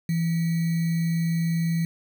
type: tone with sample-and-hold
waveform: sine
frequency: 166.2 Hz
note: E3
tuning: 15 cents sharp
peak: -21 dBFS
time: 0.09-1.85 s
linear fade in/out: 2 ms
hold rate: 2100 Hz
effects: none